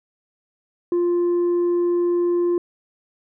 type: tone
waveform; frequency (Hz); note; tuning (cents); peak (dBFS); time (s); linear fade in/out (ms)
sine; 349.2; F4; 0; -14; 0.92-2.58; 2
effects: tanh soft clip ceiling -16 dBFS